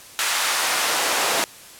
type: noise with high-pass filter sweep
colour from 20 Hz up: pink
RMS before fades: -21 dBFS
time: 0.19-1.44 s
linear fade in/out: 0 ms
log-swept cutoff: 1300 to 480 Hz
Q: 0.92
effects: white hiss -43 dBFS RMS until 1.79 s + low-pass 12000 Hz 12 dB/octave